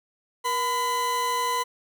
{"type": "tone pair together", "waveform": "40% pulse", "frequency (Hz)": [477.1, 1006.3], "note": ["A#4", "B5"], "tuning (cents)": [40, 32], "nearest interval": "octave + minor second", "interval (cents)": 1292, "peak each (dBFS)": [-32, -23], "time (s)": [0.44, 1.64], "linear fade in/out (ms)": 20, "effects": []}